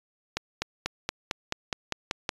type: accelerating click train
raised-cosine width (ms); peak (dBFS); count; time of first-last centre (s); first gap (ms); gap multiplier
0.2; -10; 10; 0.37-2.292; 250; 0.96
effects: resampled to 24000 Hz